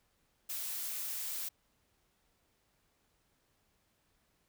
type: noise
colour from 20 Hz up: blue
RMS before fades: -39 dBFS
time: 0.49-1.49 s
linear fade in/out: 10 ms
effects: pink hiss -75 dBFS RMS until 4.48 s